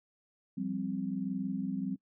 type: chord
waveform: sine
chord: F suspended second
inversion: none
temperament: equal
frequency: 174.61 / 196 / 261.6 Hz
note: F3 / G3 / C4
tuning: 0 / 0 / 0 cents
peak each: -39 / -35 / -36 dBFS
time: 0.57-1.96 s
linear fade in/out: 10 ms
effects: noise-tail reverb RT60 0.1 s tail -23 dB re dry